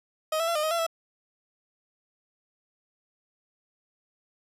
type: tone with pitch steps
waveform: 30% pulse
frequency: 627 / 661 / 678 / 608 / 628 / 677 / 659 Hz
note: D#5 / E5 / E5 / D#5 / D#5 / E5 / E5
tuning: +13 / +5 / +49 / -40 / +16 / +46 / -1 cents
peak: -22 dBFS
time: 0.32-0.866 s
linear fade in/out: 5 ms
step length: 78 ms
effects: resampled to 32000 Hz